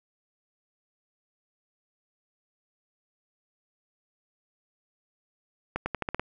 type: accelerating click train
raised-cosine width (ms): 0.5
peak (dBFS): -14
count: 7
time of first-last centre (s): 5.76-6.196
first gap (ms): 100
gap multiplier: 0.87
effects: none